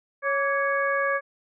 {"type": "harmonic tone with a mistuned harmonic", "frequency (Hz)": 554.4, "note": "C#5", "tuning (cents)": 0, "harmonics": [1, 2, 3, 4], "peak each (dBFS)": [-26, -27, -26, -34], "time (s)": [0.22, 1.21], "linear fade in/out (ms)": 50, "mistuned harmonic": 2, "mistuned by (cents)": 66, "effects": []}